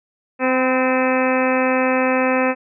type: harmonic tone with a mistuned harmonic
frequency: 258.2 Hz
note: C4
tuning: 23 cents flat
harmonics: 1 / 2 / 3 / 4 / 5 / 6 / 7 / 8 / 9 / 10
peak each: -20 / -19 / -25 / -26 / -27 / -30 / -27 / -31 / -30 / -27 dBFS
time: 0.39-2.55 s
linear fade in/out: 50 ms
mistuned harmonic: 4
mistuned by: -23 cents
effects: none